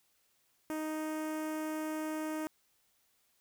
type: tone with notch filter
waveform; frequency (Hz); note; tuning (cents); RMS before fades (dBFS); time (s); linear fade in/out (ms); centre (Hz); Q
sawtooth; 311.1; D#4; 0; -37; 0.7-2.47; 0; 4000; 0.79
effects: white hiss -73 dBFS RMS until 3.4 s